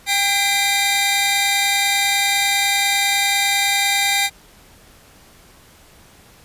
sawtooth tone cluster, 798 / 2034 / 2364 / 3730 Hz, G5 / C7 / D7 / A#7, +31 / -50 / +11 / 0 cents, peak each -18 dBFS, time 0.06-4.3 s, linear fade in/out 50 ms, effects pink hiss -48 dBFS RMS until 6.44 s + resampled to 32000 Hz

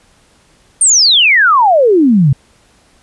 sine exponential sweep, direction down, 9140 to 126.9 Hz, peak -5 dBFS, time 0.81-2.33 s, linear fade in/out 5 ms, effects pink hiss -50 dBFS RMS until 3.02 s + resampled to 24000 Hz

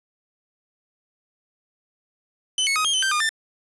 sawtooth tone with pitch steps, 3032 / 2200 / 1257 / 3226 / 3049 / 1563 / 1214 / 1786 Hz, F#7 / C#7 / D#6 / G7 / G7 / G6 / D#6 / A6, +42 / -14 / +17 / +49 / -49 / -6 / -43 / +25 cents, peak -16 dBFS, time 2.58-3.292 s, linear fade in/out 2 ms, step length 89 ms, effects resampled to 24000 Hz + 7-bit

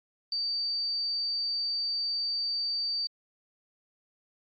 sine tone, 4621 Hz, D8, 29 cents flat, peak -28 dBFS, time 0.32-3.07 s, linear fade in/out 2 ms, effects AAC 32 kbps

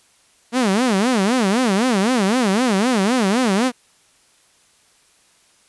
sawtooth tone with vibrato, 222 Hz, A3, 16 cents sharp, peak -11 dBFS, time 0.52-3.72 s, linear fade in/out 50 ms, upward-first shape sine, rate 3.9 Hz, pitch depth 280 cents each way, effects white hiss -56 dBFS RMS until 5.68 s + resampled to 24000 Hz

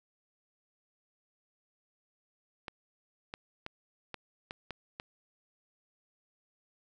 clicks, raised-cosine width 0.3 ms, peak -23 dBFS, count 7, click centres 2.682 / 3.339 / 3.664 / 4.143 / 4.509 / 4.707 / 4.999 s, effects none

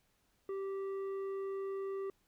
sine tone with tanh clipping, 389.7 Hz, G4, 10 cents flat, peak -38 dBFS, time 0.49-2.1 s, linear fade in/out 2 ms, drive 8 dB, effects pink hiss -75 dBFS RMS until 2.27 s

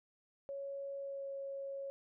sine tone with pitch glide, 555 to 550.2 Hz, C#5 to C#5, +2 to -13 cents, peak -40 dBFS, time 0.49-1.9 s, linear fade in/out 0 ms, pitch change -15 cents, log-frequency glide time 0.98-1.28 s, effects none

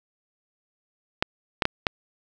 clicks, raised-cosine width 0.3 ms, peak -4 dBFS, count 4, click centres 1.225 / 1.622 / 1.654 / 1.868 s, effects none

